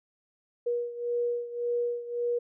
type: beating tone pair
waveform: sine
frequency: 478.7 / 480.5 Hz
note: A#4 / B4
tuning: +46 / -48 cents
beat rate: 1.8 Hz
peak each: -29 / -33 dBFS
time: 0.66-2.39 s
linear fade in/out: 10 ms
effects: none